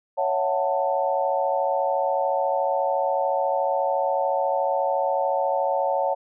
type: chord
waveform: sine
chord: F# minor seventh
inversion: second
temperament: just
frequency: 555 / 666 / 740 / 888 Hz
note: C#5 / E5 / F#5 / A5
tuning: +2 / +18 / 0 / +16 cents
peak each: -24 / -29 / -26 / -26 dBFS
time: 0.17-6.15 s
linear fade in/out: 20 ms
effects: none